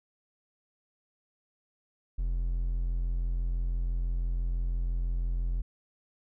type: tone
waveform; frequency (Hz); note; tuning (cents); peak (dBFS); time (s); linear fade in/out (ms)
triangle; 43; F1; -26; -25; 2.18-5.62; 10
effects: none